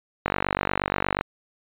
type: click train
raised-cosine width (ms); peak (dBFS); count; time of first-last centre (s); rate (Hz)
0.5; -7; 47; 0.26-1.21; 48.4
effects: resampled to 8000 Hz